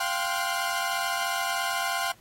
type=tone cluster; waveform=sawtooth; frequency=693 / 782 / 1045 / 1440 Hz; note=F5 / G5 / C6 / F#6; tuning=-14 / -4 / -2 / -47 cents; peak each=-28 dBFS; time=0-2.12 s; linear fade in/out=5 ms; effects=pink hiss -58 dBFS RMS until 2.2 s + AAC 48 kbps